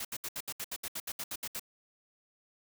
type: noise bursts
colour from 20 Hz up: white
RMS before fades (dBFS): -38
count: 14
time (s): 0-1.596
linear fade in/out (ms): 5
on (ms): 49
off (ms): 70
effects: none